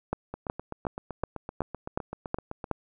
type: two click trains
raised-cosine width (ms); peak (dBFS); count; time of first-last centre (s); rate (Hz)
1; -21 / -13; 19 / 8; 0.34-2.642 / 0.13-2.713; 7.82 / 2.71
effects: none